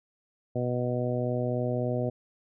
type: harmonic tone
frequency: 123.47 Hz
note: B2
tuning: in tune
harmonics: 1 / 2 / 3 / 4 / 5 / 6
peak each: -30 / -33 / -35 / -33 / -33 / -42 dBFS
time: 0.55-2.1 s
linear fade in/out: 10 ms
effects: none